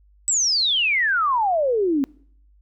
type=exponential sweep; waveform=sine; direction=down; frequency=8020 to 261.6 Hz; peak=-17 dBFS; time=0.28-2.04 s; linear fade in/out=0 ms; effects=noise-tail reverb RT60 0.6 s tail -24 dB re dry + added 50 Hz sine -52 dBFS peak until 2.61 s